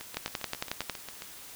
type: two click trains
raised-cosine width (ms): 0.2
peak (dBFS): -13 / -22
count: 9 / 10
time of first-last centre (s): 0.17-0.897 / 0.01-1.221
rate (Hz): 11 / 7.43
effects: white hiss -47 dBFS RMS until 1.55 s